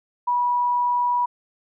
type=tone; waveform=sine; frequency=974 Hz; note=B5; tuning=24 cents flat; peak=-18 dBFS; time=0.27-1.26 s; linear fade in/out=10 ms; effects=none